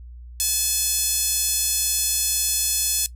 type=tone with high-pass filter; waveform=5% pulse; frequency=858 Hz; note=A5; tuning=44 cents flat; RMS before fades=-22 dBFS; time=0.4-3.06 s; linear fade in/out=0 ms; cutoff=5700 Hz; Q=0.55; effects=noise-tail reverb RT60 0.1 s tail -17 dB re dry + added 60 Hz sine -37 dBFS peak until 3.15 s